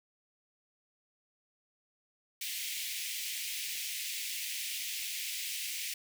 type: high-pass noise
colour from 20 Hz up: pink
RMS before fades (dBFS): -38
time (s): 2.41-5.94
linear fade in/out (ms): 5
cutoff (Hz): 2100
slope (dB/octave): 48
effects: none